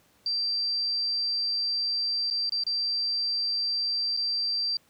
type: tone with dropouts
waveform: sine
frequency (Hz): 4699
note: D8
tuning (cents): 0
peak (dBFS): -25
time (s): 0.26-4.77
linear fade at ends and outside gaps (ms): 2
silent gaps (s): 2.302-2.309 / 2.495-2.521 / 2.637-2.666 / 4.167-4.172
effects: pink hiss -63 dBFS RMS until 4.89 s + high-pass 80 Hz 12 dB/octave